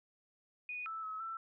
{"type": "tone with pitch steps", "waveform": "sine", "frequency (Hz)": [2472, 1317, 1285, 1334], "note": ["D#7", "E6", "E6", "E6"], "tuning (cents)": [-12, -2, -45, 20], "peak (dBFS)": -39, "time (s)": [0.69, 1.37], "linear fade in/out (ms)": 2, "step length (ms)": 170, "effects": []}